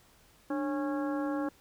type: harmonic tone with a mistuned harmonic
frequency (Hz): 274.8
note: C#4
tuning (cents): -15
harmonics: 1 / 2 / 3 / 4 / 5 / 6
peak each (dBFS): -31 / -37 / -41 / -43 / -45 / -47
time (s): 0.5-1.49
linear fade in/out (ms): 5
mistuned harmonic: 1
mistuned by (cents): +120
effects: pink hiss -62 dBFS RMS until 1.6 s